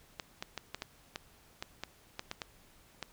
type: clicks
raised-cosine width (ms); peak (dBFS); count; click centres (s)
0.2; -20; 12; 0.198 / 0.425 / 0.577 / 0.746 / 0.821 / 1.159 / 1.625 / 1.836 / 2.194 / 2.314 / 2.418 / 3.027
effects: pink hiss -62 dBFS RMS until 3.12 s